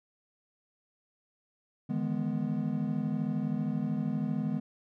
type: chord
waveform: triangle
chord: E major seventh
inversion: third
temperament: equal with one note detuned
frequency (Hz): 152.01 / 164.81 / 207.7 / 246.9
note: D#3 / E3 / G#3 / B3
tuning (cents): -40 / 0 / 0 / 0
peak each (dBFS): -33 / -35 / -31 / -32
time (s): 1.89-4.6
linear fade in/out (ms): 10
effects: none